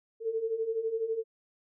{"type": "beating tone pair", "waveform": "sine", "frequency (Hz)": [440, 452], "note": ["A4", "A4"], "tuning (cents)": [0, 47], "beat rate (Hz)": 12, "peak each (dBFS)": [-35, -30], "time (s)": [0.2, 1.24], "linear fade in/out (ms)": 50, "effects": []}